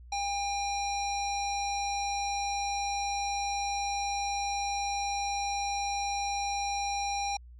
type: tone with low-pass filter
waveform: square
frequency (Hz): 804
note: G5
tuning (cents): +44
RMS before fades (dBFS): -32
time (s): 0.12-7.37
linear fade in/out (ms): 5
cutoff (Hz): 5600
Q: 3
effects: added 60 Hz sine -47 dBFS peak until 7.59 s